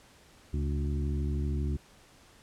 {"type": "harmonic tone with a mistuned harmonic", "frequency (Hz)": 72.7, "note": "D2", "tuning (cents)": -17, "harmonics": [1, 2, 3, 4, 5], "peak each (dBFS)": [-29, -35, -39, -41, -43], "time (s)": [0.53, 1.77], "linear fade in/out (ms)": 10, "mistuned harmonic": 2, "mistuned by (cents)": -66, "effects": ["pink hiss -58 dBFS RMS until 2.42 s", "low-pass 10000 Hz 12 dB/octave"]}